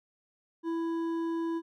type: tone with hard clipping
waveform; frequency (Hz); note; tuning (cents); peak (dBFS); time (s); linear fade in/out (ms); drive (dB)
triangle; 331.2; E4; +8; -31; 0.63-1.62; 50; 11
effects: none